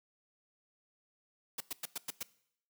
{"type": "noise bursts", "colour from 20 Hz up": "white", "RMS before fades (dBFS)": -38, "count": 6, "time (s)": [1.58, 2.23], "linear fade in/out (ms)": 5, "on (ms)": 25, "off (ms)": 100, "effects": ["noise-tail reverb RT60 0.7 s tail -20 dB re dry", "high-pass 150 Hz 12 dB/octave"]}